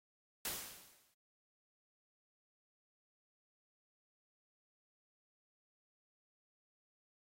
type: noise with exponential decay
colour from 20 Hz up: white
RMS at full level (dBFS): -38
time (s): 0.45-1.14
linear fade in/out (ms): 2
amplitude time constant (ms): 150
effects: AAC 48 kbps